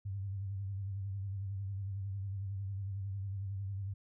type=tone with vibrato; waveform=sine; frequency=98 Hz; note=G2; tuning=in tune; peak=-36 dBFS; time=0.05-3.94 s; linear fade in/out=10 ms; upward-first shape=sine; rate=11 Hz; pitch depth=59 cents each way; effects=none